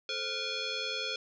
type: tone with frequency modulation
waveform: sine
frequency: 434.8 Hz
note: A4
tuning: 21 cents flat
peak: -32 dBFS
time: 0.09-1.16 s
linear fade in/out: 2 ms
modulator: 960 Hz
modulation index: 4.7
effects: none